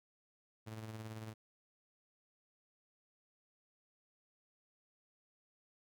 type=tone with tremolo; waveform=sawtooth; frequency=110 Hz; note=A2; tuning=in tune; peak=-39 dBFS; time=0.66-1.34 s; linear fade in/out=20 ms; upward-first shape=sine; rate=18 Hz; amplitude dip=45%; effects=none